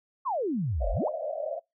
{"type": "exponential two-way sweep", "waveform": "sine", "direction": "down then up", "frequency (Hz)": [1165, 37.9, 1165], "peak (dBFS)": -26, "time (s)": [0.25, 1.09], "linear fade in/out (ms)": 20, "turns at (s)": 0.91}
{"type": "band-pass noise", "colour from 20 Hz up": "pink", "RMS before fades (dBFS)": -33, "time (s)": [0.8, 1.6], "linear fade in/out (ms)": 20, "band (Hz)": [560, 670], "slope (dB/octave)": 96}
{"effects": ["noise-tail reverb RT60 0.2 s tail -25 dB re dry"]}